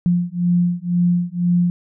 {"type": "beating tone pair", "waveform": "sine", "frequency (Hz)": [174.61, 176.61], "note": ["F3", "F3"], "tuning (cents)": [0, 20], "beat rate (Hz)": 2, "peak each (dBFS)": -18, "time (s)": [0.06, 1.7], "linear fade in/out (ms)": 0, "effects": []}